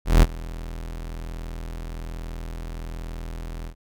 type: tone with ADSR envelope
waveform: 40% pulse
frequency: 41.2 Hz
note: E1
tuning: in tune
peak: -8 dBFS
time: 0.05-3.75 s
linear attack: 170 ms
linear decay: 36 ms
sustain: -22 dB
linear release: 86 ms
effects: none